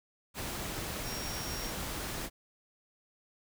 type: tone in noise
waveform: sine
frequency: 5588 Hz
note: F8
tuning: in tune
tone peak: -42 dBFS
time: 1.03-1.73 s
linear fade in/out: 50 ms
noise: pink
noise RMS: -38 dBFS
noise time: 0.34-2.3 s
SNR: -7 dB
effects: none